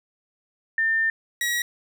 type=tone pair in turn; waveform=sine / sawtooth; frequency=1800 / 1912.1 Hz; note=A6 / A#6; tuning=+39 / +43 cents; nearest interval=minor second; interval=104 cents; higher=second; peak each=-19 dBFS; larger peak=neither; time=0.78-1.1 / 1.41-1.62 s; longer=first; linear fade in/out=2 ms; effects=none